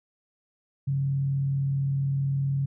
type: tone with frequency modulation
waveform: sine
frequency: 137.8 Hz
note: C#3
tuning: 10 cents flat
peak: -23 dBFS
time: 0.87-2.66 s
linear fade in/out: 10 ms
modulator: 39.7 Hz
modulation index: 0.24
effects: none